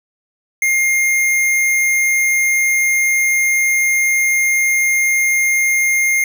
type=tone; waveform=square; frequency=2122 Hz; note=C7; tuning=24 cents sharp; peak=-13 dBFS; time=0.62-6.24 s; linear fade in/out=2 ms; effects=none